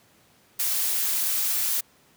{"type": "noise", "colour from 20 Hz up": "blue", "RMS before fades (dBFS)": -25, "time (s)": [0.59, 1.81], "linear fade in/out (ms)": 10, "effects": ["pink hiss -59 dBFS RMS until 2.16 s", "high-pass 100 Hz 12 dB/octave"]}